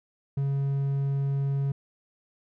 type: tone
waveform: triangle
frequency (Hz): 138.59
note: C#3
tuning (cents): 0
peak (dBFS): -22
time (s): 0.37-1.72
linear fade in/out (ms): 5
effects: none